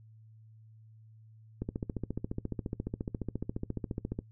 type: click train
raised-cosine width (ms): 3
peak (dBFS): -21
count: 38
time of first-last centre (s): 1.62-4.189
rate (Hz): 14.4
effects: noise-tail reverb RT60 0.1 s tail -20 dB re dry + added 110 Hz sine -53 dBFS peak until 4.31 s